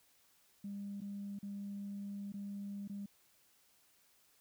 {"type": "tone with dropouts", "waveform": "sine", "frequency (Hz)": 200.8, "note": "G3", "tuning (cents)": 42, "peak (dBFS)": -40, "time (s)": [0.64, 3.06], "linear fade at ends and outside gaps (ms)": 5, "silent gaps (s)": [[1.006, 1.016], [1.389, 1.428], [2.322, 2.339], [2.877, 2.896]], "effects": ["tanh soft clip ceiling -36 dBFS", "white hiss -70 dBFS RMS until 4.4 s"]}